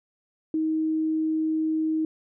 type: tone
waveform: sine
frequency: 315.6 Hz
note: D#4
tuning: 25 cents sharp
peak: -22 dBFS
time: 0.54-2.05 s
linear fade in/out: 2 ms
effects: none